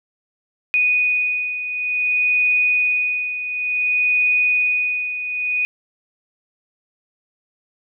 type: beating tone pair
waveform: sine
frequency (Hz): 2479 / 2479.56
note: D#7 / D#7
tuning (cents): -7 / -7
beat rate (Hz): 0.56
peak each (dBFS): -23 / -17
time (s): 0.74-5.65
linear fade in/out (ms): 0
effects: none